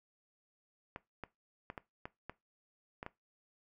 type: clicks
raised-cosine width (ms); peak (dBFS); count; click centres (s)
0.5; -27; 8; 0.961 / 1.237 / 1.701 / 1.778 / 2.055 / 2.296 / 3.029 / 3.064
effects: noise-tail reverb RT60 0.2 s tail -19 dB re dry